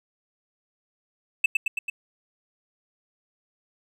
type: tone with echo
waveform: triangle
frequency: 2637 Hz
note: E7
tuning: in tune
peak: -13 dBFS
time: 1.44-1.46 s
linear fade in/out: 5 ms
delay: 110 ms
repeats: 4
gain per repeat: -3 dB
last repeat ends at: 1.9 s
effects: none